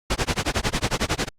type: noise with tremolo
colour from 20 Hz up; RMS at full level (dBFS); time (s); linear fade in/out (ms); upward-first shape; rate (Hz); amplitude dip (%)
pink; -20; 0.1-1.29; 5; sine; 11; 100
effects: low-pass 7000 Hz 12 dB/octave + Opus 48 kbps